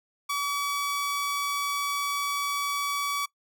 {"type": "tone", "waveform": "sawtooth", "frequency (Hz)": 1141, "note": "C#6", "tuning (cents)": 50, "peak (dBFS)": -23, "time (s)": [0.29, 3.26], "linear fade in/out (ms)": 10, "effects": ["noise-tail reverb RT60 0.1 s tail -22 dB re dry"]}